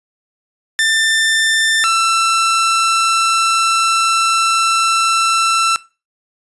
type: tone pair in turn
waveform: sawtooth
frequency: 1786 / 1338 Hz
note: A6 / E6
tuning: +25 / +25 cents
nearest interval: perfect fourth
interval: 500 cents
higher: first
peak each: -8 dBFS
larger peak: neither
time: 0.79-1.84 / 1.84-5.76 s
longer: second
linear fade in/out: 0 ms
effects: noise-tail reverb RT60 0.3 s tail -20 dB re dry + resampled to 24000 Hz